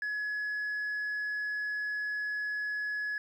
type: tone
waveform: sine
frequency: 1692 Hz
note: G#6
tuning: 32 cents sharp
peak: -29 dBFS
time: 0.02-3.18 s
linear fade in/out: 2 ms
effects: tanh soft clip ceiling -30 dBFS + 11-bit